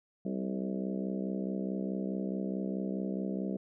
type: harmonic tone with a mistuned harmonic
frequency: 64.7 Hz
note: C2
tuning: 19 cents flat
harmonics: 3 / 4 / 5 / 6 / 7 / 8 / 9 / 10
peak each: -34 / -40 / -41 / -43 / -45 / -46 / -47 / -48 dBFS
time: 0.25-3.57 s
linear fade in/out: 5 ms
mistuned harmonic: 7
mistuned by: -32 cents
effects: none